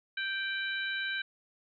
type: harmonic tone with a mistuned harmonic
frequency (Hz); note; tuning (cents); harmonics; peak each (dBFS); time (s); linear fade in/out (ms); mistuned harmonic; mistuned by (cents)
784; G5; 0; 2 / 3 / 4 / 5; -33 / -40 / -42 / -40; 0.17-1.22; 5; 4; -53
effects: none